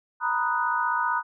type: chord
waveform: sine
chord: B major seventh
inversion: third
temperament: equal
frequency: 932.3 / 987.8 / 1244.5 / 1480 Hz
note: A#5 / B5 / D#6 / F#6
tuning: 0 / 0 / 0 / 0 cents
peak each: -28 dBFS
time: 0.2-1.23 s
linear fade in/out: 50 ms
effects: none